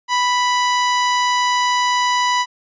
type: tone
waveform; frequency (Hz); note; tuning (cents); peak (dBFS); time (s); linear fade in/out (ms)
sawtooth; 987.8; B5; 0; -11; 0.08-2.46; 50
effects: resampled to 16000 Hz